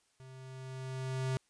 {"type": "tone with level ramp", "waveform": "square", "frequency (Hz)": 130.9, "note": "C3", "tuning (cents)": 1, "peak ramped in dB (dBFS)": [-51, -31], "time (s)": [0.2, 1.37], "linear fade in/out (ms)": 0, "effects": ["white hiss -73 dBFS RMS until 1.49 s", "resampled to 22050 Hz"]}